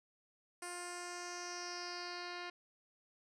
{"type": "tone with low-pass filter sweep", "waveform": "10% pulse", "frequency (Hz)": 352.9, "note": "F4", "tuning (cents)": 18, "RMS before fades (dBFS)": -45, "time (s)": [0.62, 2.5], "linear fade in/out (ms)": 5, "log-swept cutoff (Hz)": [9200, 3700], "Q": 4.4, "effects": []}